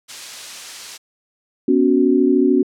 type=noise; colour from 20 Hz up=blue; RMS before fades=-26 dBFS; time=0.08-0.98 s; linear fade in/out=20 ms
type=chord; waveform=sine; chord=B suspended second; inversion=none; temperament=equal with one note detuned; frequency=246.9 / 280.4 / 370 Hz; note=B3 / C#4 / F#4; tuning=0 / +20 / 0 cents; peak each=-17 / -15 / -16 dBFS; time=1.68-2.63 s; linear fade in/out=5 ms
effects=low-pass 6000 Hz 12 dB/octave